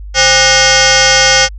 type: tone with frequency modulation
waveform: sine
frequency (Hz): 1864.7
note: A#6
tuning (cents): 0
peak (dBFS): -5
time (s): 0.14-1.49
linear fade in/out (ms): 50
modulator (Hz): 668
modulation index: 6.6
effects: added 50 Hz sine -24 dBFS peak until 1.58 s